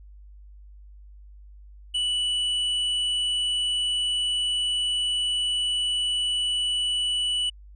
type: tone with tanh clipping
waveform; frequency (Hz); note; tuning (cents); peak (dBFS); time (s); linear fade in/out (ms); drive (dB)
sine; 2960; F#7; 0; -24; 1.94-7.5; 10; 7
effects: added 50 Hz sine -44 dBFS peak until 7.75 s + resampled to 24000 Hz